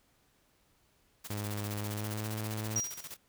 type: noise with tremolo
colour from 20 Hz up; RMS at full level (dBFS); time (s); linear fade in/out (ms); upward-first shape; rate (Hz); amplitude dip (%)
white; -43; 1.24-3.17; 10; square; 15; 75
type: tone with pitch glide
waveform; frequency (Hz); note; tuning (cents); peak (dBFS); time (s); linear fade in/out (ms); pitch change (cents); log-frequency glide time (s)
sawtooth; 103.83 to 108.18; G#2 to A2; 0 to -29; -31; 1.3-2.8; 5; +71; 1.8-2.31
type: tone with exponential decay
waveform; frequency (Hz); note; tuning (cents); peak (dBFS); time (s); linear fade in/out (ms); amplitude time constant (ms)
triangle; 5730; F8; +44; -25; 2.76-3.13; 2; 80
effects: pink hiss -70 dBFS RMS until 3.28 s